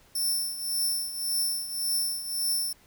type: tone with tremolo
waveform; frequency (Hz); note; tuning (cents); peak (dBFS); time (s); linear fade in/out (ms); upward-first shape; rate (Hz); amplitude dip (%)
5% pulse; 5370; E8; +31; -18; 0.15-2.73; 5; triangle; 1.8; 75
effects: pink hiss -59 dBFS RMS until 2.86 s